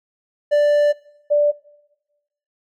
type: tone pair in turn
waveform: triangle / sine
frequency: 587.3 / 587.3 Hz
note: D5 / D5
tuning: 0 / 0 cents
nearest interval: unison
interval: 0 cents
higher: neither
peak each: -10 / -12 dBFS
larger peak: first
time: 0.51-0.93 / 1.3-1.52 s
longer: first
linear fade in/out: 20 ms
effects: noise-tail reverb RT60 1.0 s tail -21 dB re dry